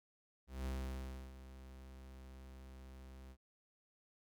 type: tone with ADSR envelope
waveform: 45% pulse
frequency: 65.41 Hz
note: C2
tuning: in tune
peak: -38 dBFS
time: 0.47-3.37 s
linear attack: 190 ms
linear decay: 660 ms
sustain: -14 dB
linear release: 62 ms
effects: none